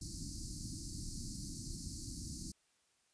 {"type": "band-stop noise", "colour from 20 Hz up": "pink", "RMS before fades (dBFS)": -44, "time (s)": [0.01, 2.52], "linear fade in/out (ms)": 5, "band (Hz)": [330, 4300], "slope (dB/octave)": 96, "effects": ["white hiss -75 dBFS RMS until 3.13 s", "resampled to 22050 Hz"]}